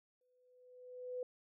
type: tone with exponential growth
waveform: sine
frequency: 500 Hz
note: B4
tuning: 21 cents sharp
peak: -37 dBFS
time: 0.21-1.23 s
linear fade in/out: 2 ms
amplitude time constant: 220 ms
effects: none